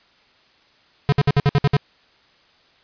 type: tone bursts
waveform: square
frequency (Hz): 142.7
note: D3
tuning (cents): -49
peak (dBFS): -13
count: 8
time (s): 1.09-1.767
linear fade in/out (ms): 0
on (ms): 33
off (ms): 59
effects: white hiss -56 dBFS RMS until 2.83 s + resampled to 11025 Hz